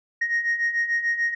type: beating tone pair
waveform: sine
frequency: 1864.7 / 1871.5 Hz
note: A#6 / A#6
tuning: 0 / +6 cents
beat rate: 6.8 Hz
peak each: -26 / -21 dBFS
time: 0.21-1.35 s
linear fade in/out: 10 ms
effects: tanh soft clip ceiling -17 dBFS